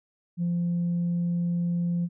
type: tone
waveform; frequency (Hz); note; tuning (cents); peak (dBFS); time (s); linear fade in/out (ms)
sine; 173.1; F3; -15; -22; 0.37-2.09; 50
effects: tanh soft clip ceiling -21 dBFS